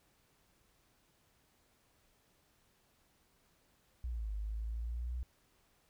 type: linear two-way sweep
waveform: sine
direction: down then up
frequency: 62.3 to 51.1 to 62.3 Hz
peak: -36 dBFS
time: 4.04-5.23 s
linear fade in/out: 0 ms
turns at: 4.32 s
effects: pink hiss -72 dBFS RMS until 5.89 s